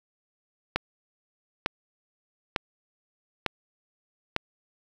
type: click train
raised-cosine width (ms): 0.3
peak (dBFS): -8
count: 5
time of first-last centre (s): 0.76-4.364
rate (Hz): 1.11
effects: 7-bit